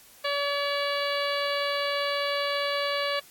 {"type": "harmonic tone", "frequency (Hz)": 570, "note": "C#5", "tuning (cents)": 48, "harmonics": [1, 2, 3, 4, 5, 6, 7, 8], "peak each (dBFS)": [-29, -32, -34, -35, -36, -37, -37, -38], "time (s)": [0.24, 3.2], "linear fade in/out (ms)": 10, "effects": ["white hiss -53 dBFS RMS until 3.3 s", "AAC 64 kbps"]}